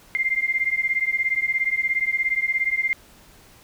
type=beating tone pair; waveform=sine; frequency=2093 / 2110 Hz; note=C7 / C7; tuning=0 / +14 cents; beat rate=17 Hz; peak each=-23 dBFS; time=0.15-2.93 s; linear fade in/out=0 ms; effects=pink hiss -51 dBFS RMS until 3.63 s